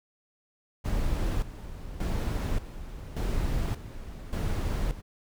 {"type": "noise with tremolo", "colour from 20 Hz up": "brown", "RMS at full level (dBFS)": -28, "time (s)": [0.84, 5.02], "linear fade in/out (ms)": 20, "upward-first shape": "square", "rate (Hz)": 0.86, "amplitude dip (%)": 75, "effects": []}